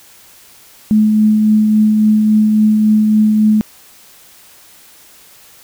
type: tone with tremolo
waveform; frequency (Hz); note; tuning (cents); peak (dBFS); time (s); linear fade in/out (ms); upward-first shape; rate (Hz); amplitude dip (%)
sine; 214.4; A3; -45; -6; 0.91-3.61; 0; triangle; 3.6; 30
effects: white hiss -43 dBFS RMS until 5.63 s